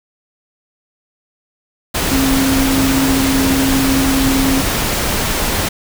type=tone in noise; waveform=sine; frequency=268.2 Hz; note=C4; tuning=43 cents sharp; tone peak=-13 dBFS; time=2.11-4.61 s; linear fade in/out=10 ms; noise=pink; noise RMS=-17 dBFS; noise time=1.94-5.69 s; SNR=+1 dB; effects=none